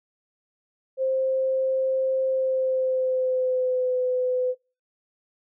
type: tone with pitch glide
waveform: sine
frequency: 526 to 504.9 Hz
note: C5 to B4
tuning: +9 to +38 cents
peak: -21 dBFS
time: 0.97-4.55 s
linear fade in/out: 50 ms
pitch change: -71 cents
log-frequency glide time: 2.26-3.97 s
effects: noise-tail reverb RT60 0.3 s tail -22 dB re dry